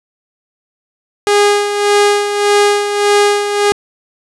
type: tone with tremolo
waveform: sawtooth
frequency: 410 Hz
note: G#4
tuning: 22 cents flat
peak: -3 dBFS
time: 1.27-3.72 s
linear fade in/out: 0 ms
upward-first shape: sine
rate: 1.7 Hz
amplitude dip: 60%
effects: resampled to 24000 Hz + 7-bit